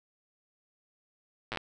slowing click train, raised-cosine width 0.3 ms, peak -18 dBFS, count 6, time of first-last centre 1.52-1.573 s, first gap 8 ms, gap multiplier 1.14, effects none

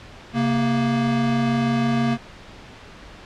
square tone pair together, 134.63 / 233.1 Hz, C3 / A#3, +50 / 0 cents, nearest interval minor seventh, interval 950 cents, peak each -25 / -20 dBFS, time 0.33-2.18 s, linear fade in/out 50 ms, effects pink hiss -42 dBFS RMS until 3.25 s + low-pass 4000 Hz 12 dB/octave

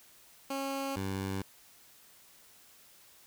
15% pulse tone pair in turn, 273.1 / 96.56 Hz, C#4 / G2, -26 / -26 cents, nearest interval octave + tritone, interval 1800 cents, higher first, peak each -27 dBFS, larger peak neither, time 0.5-0.96 / 0.96-1.42 s, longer neither, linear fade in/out 5 ms, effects white hiss -59 dBFS RMS until 3.26 s

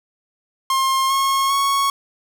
45% pulse tone with pitch steps, 1065 / 1085.5 / 1106.4 Hz, C6 / C#6 / C#6, +30 / -37 / -4 cents, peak -16 dBFS, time 0.7-1.9 s, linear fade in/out 2 ms, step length 400 ms, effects none

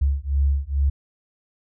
sine beating tone pair, 68.6 / 70.9 Hz, C#2 / C#2, -17 / +40 cents, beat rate 2.3 Hz, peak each -21 / -21 dBFS, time 0.01-0.9 s, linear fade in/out 10 ms, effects none

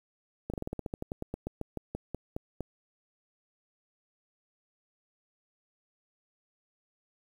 slowing click train, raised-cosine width 2 ms, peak -21 dBFS, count 20, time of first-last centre 0.5-2.607 s, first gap 37 ms, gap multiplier 1.11, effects 9-bit

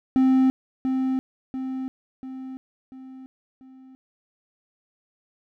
triangle tone with echo, 261.6 Hz, C4, in tune, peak -13 dBFS, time 0.16-0.5 s, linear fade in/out 0 ms, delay 690 ms, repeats 5, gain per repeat -6 dB, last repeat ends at 3.95 s, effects none

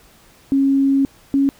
sine tone pair in turn, 273.6 / 276.1 Hz, C#4 / C#4, -23 / -7 cents, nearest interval unison, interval 16 cents, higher second, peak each -12 dBFS, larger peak neither, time 0.52-1.05 / 1.34-1.49 s, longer first, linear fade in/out 0 ms, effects pink hiss -50 dBFS RMS until 1.59 s

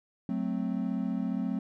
triangle chord, F# diminished, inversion none, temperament equal, 185 / 220 / 261.6 Hz, F#3 / A3 / C4, 0 / 0 / 0 cents, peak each -31 / -31 / -31 dBFS, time 0.29-1.59 s, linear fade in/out 2 ms, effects none

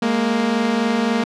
sawtooth tone pair together, 209.4 / 233.1 Hz, G#3 / A#3, +15 / 0 cents, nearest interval major second, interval 185 cents, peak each -18 / -14 dBFS, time 0.02-1.24 s, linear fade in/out 5 ms, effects low-pass 5000 Hz 12 dB/octave

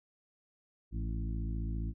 harmonic tone with a mistuned harmonic, 54.9 Hz, A1, 3 cents flat, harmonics 1 / 2 / 3 / 4 / 5 / 6, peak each -34 / -40 / -44 / -46 / -48 / -50 dBFS, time 0.91-1.94 s, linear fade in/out 50 ms, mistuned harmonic 3, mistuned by +48 cents, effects none

